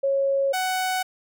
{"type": "tone pair in turn", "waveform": ["sine", "sawtooth"], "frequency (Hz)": [549, 745.6], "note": ["C#5", "F#5"], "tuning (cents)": [-17, 13], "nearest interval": "perfect fourth", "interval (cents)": 530, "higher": "second", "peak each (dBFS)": -19, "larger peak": "neither", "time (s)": [[0.03, 0.53], [0.53, 1.03]], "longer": "neither", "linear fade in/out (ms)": 10, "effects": []}